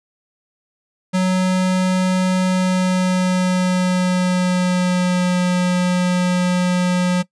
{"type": "tone with pitch glide", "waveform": "square", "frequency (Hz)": [185, 180.15], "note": ["F#3", "F#3"], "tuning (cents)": [0, -46], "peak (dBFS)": -15, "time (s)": [1.13, 7.23], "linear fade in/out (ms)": 20, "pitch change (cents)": -46, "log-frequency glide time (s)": [2.46, 5.37], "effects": ["noise-tail reverb RT60 0.1 s tail -20 dB re dry", "resampled to 22050 Hz"]}